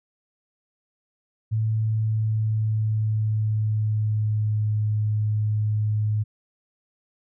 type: tone with pitch glide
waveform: sine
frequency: 110 to 106.62 Hz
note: A2 to G#2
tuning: 0 to +46 cents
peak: -20 dBFS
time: 1.51-6.24 s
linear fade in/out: 20 ms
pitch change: -54 cents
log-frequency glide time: 1.66-4.72 s
effects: none